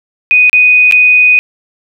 sine tone with dropouts, 2489 Hz, D#7, in tune, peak -3 dBFS, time 0.31-1.39 s, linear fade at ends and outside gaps 0 ms, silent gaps 0.496-0.53 / 0.912-0.923 s, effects none

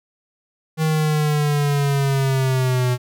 square linear sweep, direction down, 158.6 to 123.47 Hz, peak -17 dBFS, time 0.77-2.98 s, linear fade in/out 50 ms, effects none

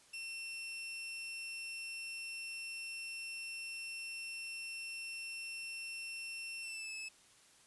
sawtooth tone with pitch glide, 2700 to 2605 Hz, E7 to E7, +41 to -21 cents, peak -39 dBFS, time 0.13-7.09 s, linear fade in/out 10 ms, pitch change -62 cents, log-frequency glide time 6.62-6.93 s, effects white hiss -64 dBFS RMS until 7.66 s + resampled to 24000 Hz

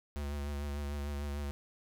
square tone with vibrato, 72 Hz, D2, 34 cents flat, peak -36 dBFS, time 0.16-1.51 s, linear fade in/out 0 ms, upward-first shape triangle, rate 6.7 Hz, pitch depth 38 cents each way, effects none

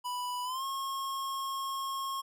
square tone with pitch glide, 987.8 to 1083.4 Hz, B5 to C#6, 0 to -40 cents, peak -34 dBFS, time 0.04-2.22 s, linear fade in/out 20 ms, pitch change +160 cents, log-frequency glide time 0.44-0.64 s, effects none

